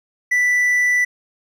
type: tone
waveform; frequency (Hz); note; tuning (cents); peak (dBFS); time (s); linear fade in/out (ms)
triangle; 1975.5; B6; 0; -12; 0.31-1.05; 10
effects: none